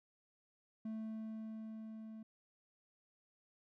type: tone with level ramp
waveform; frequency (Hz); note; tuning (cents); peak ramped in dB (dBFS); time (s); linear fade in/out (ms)
triangle; 220; A3; 0; -38 to -46; 0.85-2.23; 5
effects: none